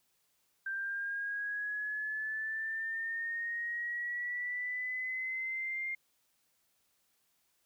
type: linear sweep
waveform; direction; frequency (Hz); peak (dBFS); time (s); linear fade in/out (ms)
sine; up; 1571 to 2117; -34; 0.66-5.95; 5
effects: white hiss -75 dBFS RMS until 7.65 s